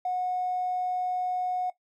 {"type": "tone", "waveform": "triangle", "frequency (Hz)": 730, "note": "F#5", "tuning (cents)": -24, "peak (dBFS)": -22, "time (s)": [0.05, 1.7], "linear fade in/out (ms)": 5, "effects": ["noise-tail reverb RT60 0.1 s tail -18 dB re dry", "tanh soft clip ceiling -24 dBFS"]}